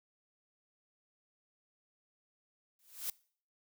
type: noise with exponential growth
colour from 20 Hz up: blue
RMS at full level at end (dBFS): -34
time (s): 2.79-3.1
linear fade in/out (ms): 2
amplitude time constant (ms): 66
effects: noise-tail reverb RT60 0.5 s tail -23 dB re dry